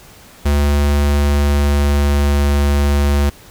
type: tone with pitch glide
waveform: square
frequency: 72.2 to 71.54 Hz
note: D2 to D2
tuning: -29 to -45 cents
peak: -12 dBFS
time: 0.45-3.3 s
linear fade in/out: 10 ms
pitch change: -16 cents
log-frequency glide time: 0.85-2.42 s
effects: pink hiss -42 dBFS RMS until 3.5 s